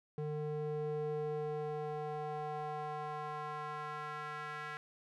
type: tone with band-pass filter sweep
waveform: square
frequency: 150.7 Hz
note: D3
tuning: 45 cents sharp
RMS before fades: -40 dBFS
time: 0.18-4.77 s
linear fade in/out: 0 ms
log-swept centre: 330 to 1600 Hz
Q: 2.2
effects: none